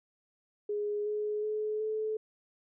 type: tone with pitch steps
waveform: sine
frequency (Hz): 415.3 / 421.3 / 427.5 / 433.7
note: G#4 / G#4 / A4 / A4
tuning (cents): 0 / +25 / -50 / -25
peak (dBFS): -30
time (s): 0.69-2.17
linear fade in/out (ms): 5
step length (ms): 370
effects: none